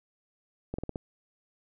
slowing click train, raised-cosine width 2 ms, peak -20 dBFS, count 5, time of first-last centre 0.74-0.958 s, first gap 45 ms, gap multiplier 1.13, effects none

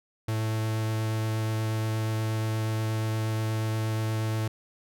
45% pulse tone with vibrato, 110 Hz, A2, in tune, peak -26 dBFS, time 0.28-4.48 s, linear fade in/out 5 ms, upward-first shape sine, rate 8.4 Hz, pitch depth 11 cents each way, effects none

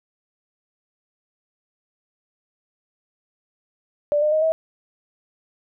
sine tone with pitch steps, 587.3 / 605.2 / 623.7 / 642.7 Hz, D5 / D#5 / D#5 / E5, 0 / -48 / +4 / -44 cents, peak -16 dBFS, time 4.12-4.52 s, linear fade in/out 0 ms, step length 100 ms, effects none

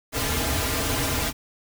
pink noise with comb filter, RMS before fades -25 dBFS, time 0.12-1.33 s, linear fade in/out 50 ms, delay 5.4 ms, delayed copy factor -0.9, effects none

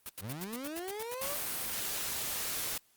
white noise bursts, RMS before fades -41 dBFS, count 12, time 0.06-1.378 s, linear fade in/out 0 ms, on 31 ms, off 86 ms
30% pulse linear sweep, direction up, 83.4 to 604 Hz, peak -35 dBFS, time 0.2-1.38 s, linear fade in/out 50 ms
white noise, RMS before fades -36 dBFS, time 1.21-2.78 s, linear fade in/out 5 ms
effects white hiss -68 dBFS RMS until 2.96 s + Opus 32 kbps

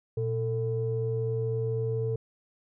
sine tone pair together, 118.45 / 446 Hz, A#2 / A4, +28 / +23 cents, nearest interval octave + major seventh, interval 2295 cents, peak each -28 / -29 dBFS, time 0.17-2.16 s, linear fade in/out 5 ms, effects tanh soft clip ceiling -19 dBFS

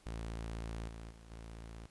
sawtooth tone with level steps, 56 Hz, A1, 31 cents sharp, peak -36 / -42 / -50 / -43 dBFS, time 0.06-1.86 s, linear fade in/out 0 ms, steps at 0.88 / 1.1 / 1.3 s, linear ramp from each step 10 ms, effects pink hiss -66 dBFS RMS until 1.9 s + resampled to 24000 Hz

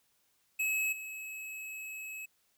square tone with level steps, 2575 Hz, E7, 41 cents flat, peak -30 / -41 dBFS, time 0.59-2.26 s, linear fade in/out 10 ms, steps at 0.92 s, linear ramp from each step 10 ms, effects white hiss -73 dBFS RMS until 2.57 s

